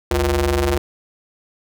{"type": "ring-modulated tone", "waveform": "sawtooth", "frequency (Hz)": 137.7, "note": "C#3", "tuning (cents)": -11, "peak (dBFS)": -9, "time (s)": [0.11, 0.78], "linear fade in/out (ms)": 2, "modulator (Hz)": 217, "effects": []}